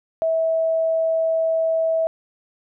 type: tone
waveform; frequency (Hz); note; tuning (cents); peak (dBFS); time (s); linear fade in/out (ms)
sine; 650; E5; -24; -17; 0.22-2.07; 0
effects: none